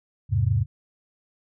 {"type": "chord", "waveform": "sine", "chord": "E augmented", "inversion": "none", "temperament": "equal", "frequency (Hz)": [82.41, 103.83, 130.81], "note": ["E2", "G#2", "B#2"], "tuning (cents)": [0, 0, 0], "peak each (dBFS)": [-26, -21, -24], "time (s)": [0.29, 0.66], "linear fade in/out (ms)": 50, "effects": []}